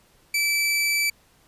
sawtooth tone, 2317 Hz, D7, 24 cents flat, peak -17 dBFS, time 0.34-1.1 s, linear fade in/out 5 ms, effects pink hiss -59 dBFS RMS until 1.47 s + resampled to 32000 Hz

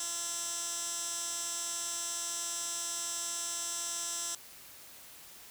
15% pulse tone with band-pass filter, 341.4 Hz, F4, 39 cents flat, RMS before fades -37 dBFS, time 0-4.35 s, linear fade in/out 2 ms, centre 7200 Hz, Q 3.6, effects white hiss -52 dBFS RMS until 5.5 s

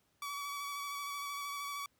sawtooth tone with vibrato, 1139 Hz, C#6, 47 cents sharp, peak -35 dBFS, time 0.22-1.86 s, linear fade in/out 2 ms, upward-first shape square, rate 13 Hz, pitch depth 16 cents each way, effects pink hiss -75 dBFS RMS until 1.99 s + high-pass 60 Hz 12 dB/octave

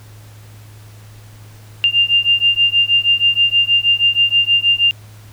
sine beating tone pair, 2794 / 2800.3 Hz, F7 / F7, 0 / +4 cents, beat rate 6.3 Hz, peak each -14 dBFS, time 1.84-4.91 s, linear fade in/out 0 ms, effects added 106 Hz sine -37 dBFS peak until 5.32 s + pink hiss -46 dBFS RMS until 5.32 s

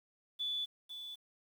sine tone with echo, 3464 Hz, A7, 28 cents flat, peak -34 dBFS, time 0.39-0.66 s, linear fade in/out 20 ms, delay 500 ms, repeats 1, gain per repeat -9 dB, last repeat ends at 1.16 s, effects 10-bit

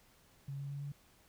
sine tone with pitch steps, 138.59 / 139.96 / 141.34 / 142.73 Hz, C#3 / C#3 / C#3 / D3, 0 / +17 / +34 / -49 cents, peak -39 dBFS, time 0.48-0.92 s, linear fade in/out 5 ms, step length 110 ms, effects pink hiss -66 dBFS RMS until 1.28 s

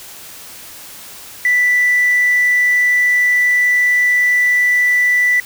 triangle tone, 1975.5 Hz, B6, in tune, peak -7 dBFS, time 1.45-5.4 s, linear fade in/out 2 ms, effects tanh soft clip ceiling -7 dBFS + white hiss -35 dBFS RMS until 5.45 s

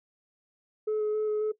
sine tone with vibrato, 427.1 Hz, G#4, 48 cents sharp, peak -23 dBFS, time 0.87-1.52 s, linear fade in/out 10 ms, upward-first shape square, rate 3.7 Hz, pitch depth 10 cents each way, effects noise-tail reverb RT60 0.1 s tail -18 dB re dry + tanh soft clip ceiling -24 dBFS

